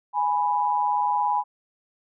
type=tone pair together; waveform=sine; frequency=830.6 / 987.8 Hz; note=G#5 / B5; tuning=0 / 0 cents; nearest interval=minor third; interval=300 cents; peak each=-23 dBFS; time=0.13-1.44 s; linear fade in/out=50 ms; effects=none